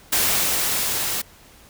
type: noise with level ramp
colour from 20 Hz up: white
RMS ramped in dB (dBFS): -19 to -25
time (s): 0.12-1.22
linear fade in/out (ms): 10
effects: pink hiss -49 dBFS RMS until 1.69 s